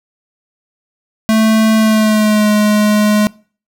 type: tone with pitch glide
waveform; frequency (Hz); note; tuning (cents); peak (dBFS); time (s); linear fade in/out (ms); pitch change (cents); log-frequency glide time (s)
square; 220 to 210.4; A3 to G#3; 0 to +23; -9; 1.29-3.27; 0; -77; 1.76-2.5
effects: noise-tail reverb RT60 0.4 s tail -23 dB re dry